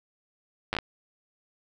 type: slowing click train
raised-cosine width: 0.3 ms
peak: -12 dBFS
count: 5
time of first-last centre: 0.73-0.787 s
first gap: 9 ms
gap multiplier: 1.32
effects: none